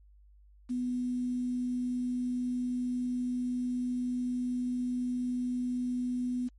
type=tone with quantisation; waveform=sine; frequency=248.2 Hz; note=B3; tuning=9 cents sharp; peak=-29 dBFS; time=0.69-6.49 s; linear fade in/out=20 ms; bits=9; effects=added 50 Hz sine -55 dBFS peak until 6.58 s + MP3 48 kbps